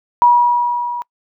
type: tone with level ramp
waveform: sine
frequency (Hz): 964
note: B5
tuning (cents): -42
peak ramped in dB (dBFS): -5 to -21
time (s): 0.22-1.02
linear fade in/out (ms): 0
effects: noise-tail reverb RT60 0.1 s tail -26 dB re dry